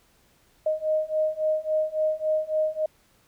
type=beating tone pair; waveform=sine; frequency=620 / 623.6 Hz; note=D#5 / D#5; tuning=-6 / +4 cents; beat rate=3.6 Hz; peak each=-26 / -25 dBFS; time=0.66-2.86 s; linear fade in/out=5 ms; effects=pink hiss -62 dBFS RMS until 3.27 s